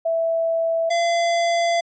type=tone pair in turn; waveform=sine / square; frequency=659.3 / 682.2 Hz; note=E5 / F5; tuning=0 / -41 cents; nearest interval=minor second; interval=59 cents; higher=second; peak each=-18 dBFS; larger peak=neither; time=0.05-0.9 / 0.9-1.81 s; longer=second; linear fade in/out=10 ms; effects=resampled to 16000 Hz